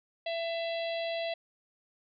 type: harmonic tone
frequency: 668 Hz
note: E5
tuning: 23 cents sharp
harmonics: 1 / 3 / 4 / 5 / 6 / 7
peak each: -32 / -43 / -42 / -43 / -45 / -52 dBFS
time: 0.26-1.34 s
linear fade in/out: 5 ms
effects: none